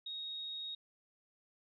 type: tone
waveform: sine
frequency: 3754 Hz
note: A#7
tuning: 11 cents sharp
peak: -40 dBFS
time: 0.06-0.75 s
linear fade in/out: 5 ms
effects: none